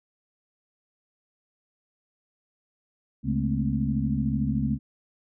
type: tone cluster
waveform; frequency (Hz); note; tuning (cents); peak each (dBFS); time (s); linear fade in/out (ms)
sine; 71.4 / 139.4 / 211.2 / 224.6 / 262.4; D2 / C#3 / G#3 / A3 / C4; -48 / +10 / +29 / +36 / +5; -32 / -28 / -29 / -29 / -31; 3.23-4.79; 50
effects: none